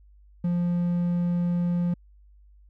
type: tone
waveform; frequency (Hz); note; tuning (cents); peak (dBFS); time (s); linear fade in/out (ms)
triangle; 174.61; F3; 0; -20; 0.44-1.94; 5
effects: added 50 Hz sine -51 dBFS peak until 2.69 s